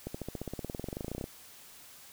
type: accelerating click train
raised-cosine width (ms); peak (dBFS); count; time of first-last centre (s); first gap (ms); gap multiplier
2; -23; 25; 0.07-1.241; 75; 0.96
effects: white hiss -53 dBFS RMS until 2.12 s